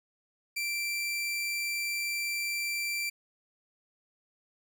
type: tone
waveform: sawtooth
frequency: 2349 Hz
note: D7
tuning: in tune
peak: -27 dBFS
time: 0.56-3.1 s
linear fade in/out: 10 ms
effects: none